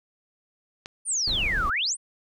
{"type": "click", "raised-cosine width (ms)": 0.2, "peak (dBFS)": -19, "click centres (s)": 0.859}
{"type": "exponential two-way sweep", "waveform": "sine", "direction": "down then up", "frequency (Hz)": [9700, 1112, 9700], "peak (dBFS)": -23, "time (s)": [1.05, 1.97], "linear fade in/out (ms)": 50, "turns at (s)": 1.68}
{"type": "noise", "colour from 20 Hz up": "brown", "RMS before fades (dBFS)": -31, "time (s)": [1.27, 1.7], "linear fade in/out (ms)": 5}
{"effects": []}